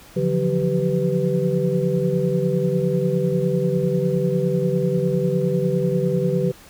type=tone cluster; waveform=sine; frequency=143.9 / 170.8 / 180.8 / 386.9 / 497.8 Hz; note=D3 / F3 / F#3 / G4 / B4; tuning=-35 / -38 / -40 / -23 / +14 cents; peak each=-24 dBFS; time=0.16-6.52 s; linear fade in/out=10 ms; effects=pink hiss -46 dBFS RMS until 6.69 s